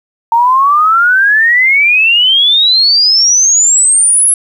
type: exponential sweep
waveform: sine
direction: up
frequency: 909 to 10970 Hz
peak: -5 dBFS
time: 0.32-4.34 s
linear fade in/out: 2 ms
effects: 7-bit